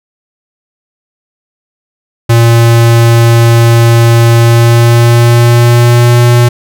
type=tone with pitch glide; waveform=square; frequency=116.54 to 120.51 Hz; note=A#2 to B2; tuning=0 to -42 cents; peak=-3 dBFS; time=2.29-6.49 s; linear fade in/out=10 ms; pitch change=+58 cents; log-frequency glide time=4.37-6.22 s; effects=none